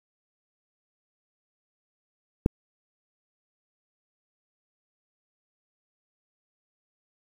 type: click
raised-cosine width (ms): 3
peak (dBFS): -6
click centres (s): 2.461
effects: 7-bit